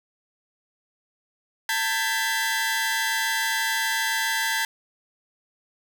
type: tone cluster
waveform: sawtooth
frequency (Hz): 897 / 1580 / 1687 / 2000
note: A5 / G6 / G#6 / B6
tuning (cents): +33 / +13 / +27 / +21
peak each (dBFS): -25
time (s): 1.69-4.65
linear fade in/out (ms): 2
effects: none